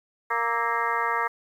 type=harmonic tone with a mistuned harmonic; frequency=233.1 Hz; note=A#3; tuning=in tune; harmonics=2 / 3 / 4 / 5 / 6 / 7 / 8 / 9; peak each=-34 / -36 / -28 / -28 / -32 / -32 / -32 / -35 dBFS; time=0.3-1.28 s; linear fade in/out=10 ms; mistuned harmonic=6; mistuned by=-110 cents; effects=9-bit

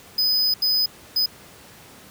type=tone bursts at uneven times; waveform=square; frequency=5010 Hz; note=D#8; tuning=11 cents sharp; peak=-18 dBFS; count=3; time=0.18-0.54 / 0.62-0.86 / 1.16-1.26 s; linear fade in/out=5 ms; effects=pink hiss -46 dBFS RMS until 2.1 s + high-pass 80 Hz 12 dB/octave

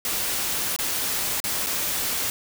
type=noise with dropouts; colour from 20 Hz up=white; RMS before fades=-26 dBFS; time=0.05-2.3 s; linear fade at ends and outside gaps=1 ms; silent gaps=0.763-0.788 / 1.402-1.44 / 1.663-1.668 s; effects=none

